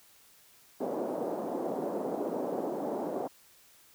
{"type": "band-pass noise", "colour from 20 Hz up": "white", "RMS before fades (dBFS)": -34, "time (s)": [0.8, 3.28], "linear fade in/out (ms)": 10, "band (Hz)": [220, 670], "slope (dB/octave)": 24, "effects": ["white hiss -60 dBFS RMS until 3.94 s"]}